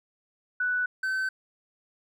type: tone pair in turn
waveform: sine / triangle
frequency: 1485 / 1532.9 Hz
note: F#6 / G6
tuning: +6 / -39 cents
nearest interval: minor second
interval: 55 cents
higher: second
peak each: -24 dBFS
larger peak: neither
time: 0.6-0.86 / 1.03-1.29 s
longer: neither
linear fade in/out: 5 ms
effects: none